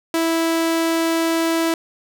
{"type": "tone", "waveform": "sawtooth", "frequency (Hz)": 328.9, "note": "E4", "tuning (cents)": -4, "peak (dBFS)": -13, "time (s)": [0.14, 1.74], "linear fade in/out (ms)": 2, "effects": []}